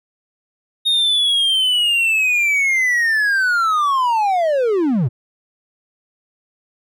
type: linear sweep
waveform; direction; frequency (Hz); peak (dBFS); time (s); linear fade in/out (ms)
triangle; down; 3722 to 104.3; -12; 0.85-5.09; 20
effects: none